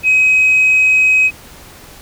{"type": "tone", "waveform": "sine", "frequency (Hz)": 2534, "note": "D#7", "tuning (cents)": 31, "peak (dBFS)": -6, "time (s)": [0.03, 1.31], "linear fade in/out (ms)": 50, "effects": ["tanh soft clip ceiling -5 dBFS", "pink hiss -38 dBFS RMS until 2.01 s"]}